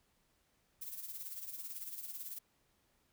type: noise with tremolo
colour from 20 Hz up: violet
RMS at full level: -43 dBFS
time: 0.81-2.39 s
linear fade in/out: 10 ms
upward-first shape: sine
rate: 18 Hz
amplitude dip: 60%
effects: pink hiss -75 dBFS RMS until 3.12 s